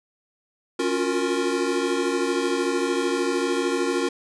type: chord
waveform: square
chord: Gb major seventh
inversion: second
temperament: equal with one note detuned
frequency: 277.2 / 349.2 / 362.4 / 466.2 Hz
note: Db4 / F4 / Gb4 / Bb4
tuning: 0 / 0 / -36 / 0 cents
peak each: -28 dBFS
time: 0.79-4.09 s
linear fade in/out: 5 ms
effects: resampled to 22050 Hz + 9-bit